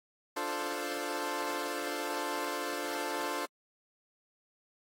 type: chord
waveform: 15% pulse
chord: D minor seventh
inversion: none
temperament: equal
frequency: 293.7 / 349.2 / 440 / 523.3 Hz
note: D4 / F4 / A4 / C5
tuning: 0 / 0 / 0 / 0 cents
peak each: -33 dBFS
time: 0.36-3.46 s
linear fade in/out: 10 ms
effects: AAC 48 kbps